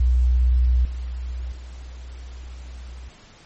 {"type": "tone with level steps", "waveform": "sine", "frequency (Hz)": 61.74, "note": "B1", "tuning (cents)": 0, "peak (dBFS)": [-14, -26, -34], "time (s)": [0, 3.09], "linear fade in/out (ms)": 5, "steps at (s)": [0.85, 1.52], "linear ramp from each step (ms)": 2, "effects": ["pink hiss -49 dBFS RMS until 3.45 s", "MP3 32 kbps"]}